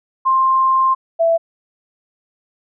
sine tone pair in turn, 1054 / 664 Hz, C6 / E5, +12 / +12 cents, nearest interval minor sixth, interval 800 cents, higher first, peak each -11 dBFS, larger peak neither, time 0.25-0.95 / 1.19-1.38 s, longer first, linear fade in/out 20 ms, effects none

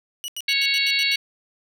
sawtooth tone bursts, 2921 Hz, F#7, 23 cents flat, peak -25 dBFS, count 8, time 0.24-1.156 s, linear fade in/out 0 ms, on 41 ms, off 84 ms
harmonic tone, 553 Hz, C#5, 4 cents flat, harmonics 3 / 4 / 5 / 6 / 7 / 8, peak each -34 / -23 / -26 / -32 / -25 / -24 dBFS, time 0.48-1.16 s, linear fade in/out 5 ms
effects none

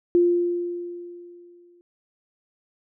sine tone with exponential decay, 349.1 Hz, F4, 1 cent flat, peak -13 dBFS, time 0.15-1.81 s, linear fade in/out 0 ms, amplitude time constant 360 ms, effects none

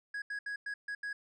triangle tone bursts at uneven times, 1661.2 Hz, G#6, in tune, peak -34 dBFS, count 6, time 0.14-0.22 / 0.3-0.39 / 0.46-0.56 / 0.66-0.74 / 0.88-0.95 / 1.03-1.13 s, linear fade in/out 5 ms, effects resampled to 22050 Hz

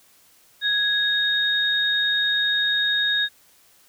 sine tone pair together, 1661.2 / 3729 Hz, G#6 / A#7, 0 / 0 cents, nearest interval octave + major second, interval 1400 cents, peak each -22 / -21 dBFS, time 0.61-3.29 s, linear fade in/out 50 ms, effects white hiss -56 dBFS RMS until 3.88 s

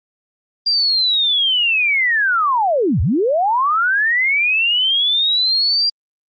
sine linear two-way sweep, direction down then up, 4800 to 65.41 to 4800 Hz, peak -13 dBFS, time 0.66-5.9 s, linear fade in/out 10 ms, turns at 3.01 s, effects Opus 48 kbps

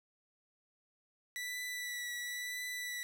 sawtooth tone with vibrato, 1965 Hz, B6, 9 cents flat, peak -35 dBFS, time 1.36-3.03 s, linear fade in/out 0 ms, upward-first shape triangle, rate 0.97 Hz, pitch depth 22 cents each way, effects none

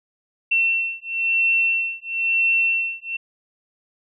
sine beating tone pair, 2702 / 2703 Hz, E7 / E7, +42 / +43 cents, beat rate 1 Hz, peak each -21 dBFS, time 0.51-3.17 s, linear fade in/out 10 ms, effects none

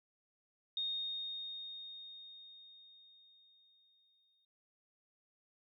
sine tone with exponential decay, 3700 Hz, A#7, 14 cents flat, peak -34 dBFS, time 0.77-4.45 s, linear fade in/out 2 ms, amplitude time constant 800 ms, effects none

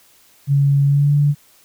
sine tone with pitch glide, 140.5 to 145.12 Hz, C#3 to D3, +24 to -20 cents, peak -11 dBFS, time 0.47-1.35 s, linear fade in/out 50 ms, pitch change +56 cents, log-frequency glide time 0.85-1.13 s, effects white hiss -52 dBFS RMS until 1.64 s

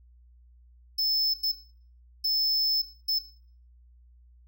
square tone bursts at uneven times, 5250 Hz, E8, 8 cents flat, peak -24 dBFS, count 4, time 0.98-1.34 / 1.43-1.52 / 2.24-2.82 / 3.08-3.19 s, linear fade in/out 10 ms, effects noise-tail reverb RT60 0.5 s tail -17 dB re dry + added 60 Hz sine -53 dBFS peak until 4.47 s

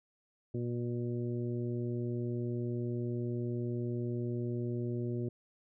harmonic tone, 120 Hz, B2, 49 cents flat, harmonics 1 / 2 / 3 / 4 / 5, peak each -35 / -39 / -38 / -49 / -51 dBFS, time 0.54-5.29 s, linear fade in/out 5 ms, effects none

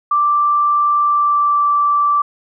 sine tone with pitch glide, 1174.7 to 1165.9 Hz, D6 to D6, 0 to -13 cents, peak -11 dBFS, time 0.11-2.22 s, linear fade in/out 5 ms, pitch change -13 cents, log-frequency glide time 1.01-1.69 s, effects none

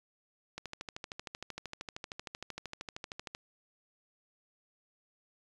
click train, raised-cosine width 0.2 ms, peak -23 dBFS, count 37, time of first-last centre 0.58-3.349 s, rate 13 Hz, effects resampled to 24000 Hz

